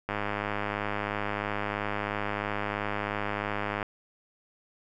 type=click train; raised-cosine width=0.5 ms; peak=-15 dBFS; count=386; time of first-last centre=0.09-3.828 s; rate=103 Hz; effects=none